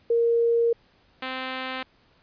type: tone pair in turn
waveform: sine / 5% pulse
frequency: 466.2 / 259.6 Hz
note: A#4 / C4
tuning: 0 / -13 cents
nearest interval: minor seventh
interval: 1013 cents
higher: first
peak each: -18 dBFS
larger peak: neither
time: 0.1-0.73 / 1.22-1.83 s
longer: first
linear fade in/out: 5 ms
effects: pink hiss -61 dBFS RMS until 2.22 s + resampled to 11025 Hz